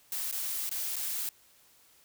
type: noise with dropouts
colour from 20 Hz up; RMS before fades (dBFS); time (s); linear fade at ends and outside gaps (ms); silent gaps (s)
blue; -34; 0.12-1.29; 1; 0.313-0.325 / 0.693-0.713 / 0.958-0.965
effects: white hiss -62 dBFS RMS until 2.04 s